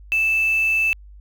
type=tone with quantisation; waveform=sine; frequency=2637 Hz; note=E7; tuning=in tune; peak=-16 dBFS; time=0.12-0.93 s; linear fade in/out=0 ms; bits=6; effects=added 50 Hz sine -40 dBFS peak until 1.2 s